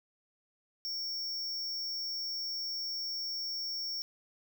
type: tone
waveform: square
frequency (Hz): 5480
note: F8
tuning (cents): -34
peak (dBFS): -35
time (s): 0.85-4.02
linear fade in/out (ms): 0
effects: 12-bit